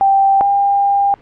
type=tone pair in turn; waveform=sine; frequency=784 / 800 Hz; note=G5 / G5; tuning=0 / +35 cents; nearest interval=unison; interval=35 cents; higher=second; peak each=-8 / -10 dBFS; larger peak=first; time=0.01-0.41 / 0.41-1.14 s; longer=second; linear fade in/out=0 ms; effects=pink hiss -46 dBFS RMS until 1.21 s + low-pass 2000 Hz 12 dB/octave